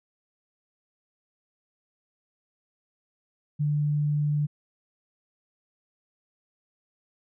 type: tone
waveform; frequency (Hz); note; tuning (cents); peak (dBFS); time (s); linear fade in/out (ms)
sine; 147.9; D3; +13; -22; 3.59-4.47; 20
effects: none